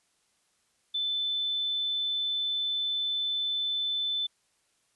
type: tone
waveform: sine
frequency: 3520 Hz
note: A7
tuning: in tune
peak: -27 dBFS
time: 0.94-4.27 s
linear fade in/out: 10 ms
effects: white hiss -71 dBFS RMS until 4.95 s + resampled to 24000 Hz